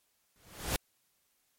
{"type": "noise with exponential growth", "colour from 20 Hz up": "pink", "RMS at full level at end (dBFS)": -29, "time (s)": [0.36, 0.76], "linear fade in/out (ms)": 0, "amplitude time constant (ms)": 86, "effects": ["white hiss -74 dBFS RMS until 1.58 s", "MP3 64 kbps"]}